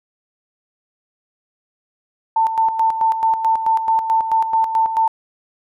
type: tone with tremolo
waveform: sine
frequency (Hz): 894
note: A5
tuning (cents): +27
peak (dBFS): -12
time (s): 2.36-5.08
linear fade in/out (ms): 5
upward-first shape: square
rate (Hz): 4.6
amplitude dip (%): 60
effects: none